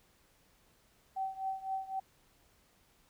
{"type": "tone with tremolo", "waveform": "sine", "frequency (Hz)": 768, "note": "G5", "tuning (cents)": -36, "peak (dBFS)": -31, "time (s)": [1.16, 2], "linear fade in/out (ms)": 10, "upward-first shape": "triangle", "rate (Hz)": 3.9, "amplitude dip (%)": 90, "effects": ["pink hiss -68 dBFS RMS until 3.09 s"]}